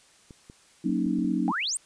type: clicks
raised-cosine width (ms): 3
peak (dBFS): -32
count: 6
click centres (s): 0.308 / 0.499 / 0.895 / 1.062 / 1.189 / 1.246
type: chord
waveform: sine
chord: D# minor seventh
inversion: first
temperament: equal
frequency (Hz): 185 / 233.1 / 277.2 / 311.1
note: F#3 / A#3 / C#4 / D#4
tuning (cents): 0 / 0 / 0 / 0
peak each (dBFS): -29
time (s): 0.84-1.52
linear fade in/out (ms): 10
type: exponential sweep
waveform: sine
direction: up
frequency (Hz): 749 to 9250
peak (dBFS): -26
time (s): 1.48-1.77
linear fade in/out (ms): 0
effects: white hiss -58 dBFS RMS until 1.85 s + resampled to 22050 Hz